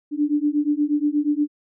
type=beating tone pair; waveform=sine; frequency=290.8 / 299.2 Hz; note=D4 / D4; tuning=-17 / +32 cents; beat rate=8.4 Hz; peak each=-21 dBFS; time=0.11-1.48 s; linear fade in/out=50 ms; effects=none